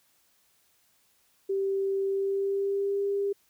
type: tone with pitch glide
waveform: sine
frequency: 390.3 to 399.9 Hz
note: G4 to G4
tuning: -8 to +35 cents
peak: -25 dBFS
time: 1.49-3.33 s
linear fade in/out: 10 ms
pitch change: +43 cents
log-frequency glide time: 2.05-3.06 s
effects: white hiss -67 dBFS RMS until 3.49 s